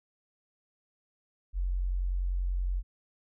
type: tone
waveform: sine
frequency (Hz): 45.27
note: F#1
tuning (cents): -37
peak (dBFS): -27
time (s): 1.53-2.83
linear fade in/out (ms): 50
effects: none